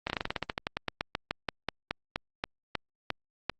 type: slowing click train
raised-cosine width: 0.3 ms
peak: -13 dBFS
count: 25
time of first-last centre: 0.07-3.497 s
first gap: 29 ms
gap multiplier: 1.12
effects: Opus 24 kbps